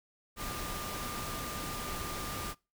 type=tone in noise; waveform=sine; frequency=1200 Hz; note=D6; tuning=37 cents sharp; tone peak=-43 dBFS; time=0.36-2.55 s; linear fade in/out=50 ms; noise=pink; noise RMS=-39 dBFS; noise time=0.36-2.55 s; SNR=-7 dB; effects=noise-tail reverb RT60 0.3 s tail -25 dB re dry